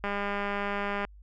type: click train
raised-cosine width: 0.5 ms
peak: -17 dBFS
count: 205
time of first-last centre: 0.04-1.05 s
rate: 202 Hz
effects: added 50 Hz sine -48 dBFS peak until 1.22 s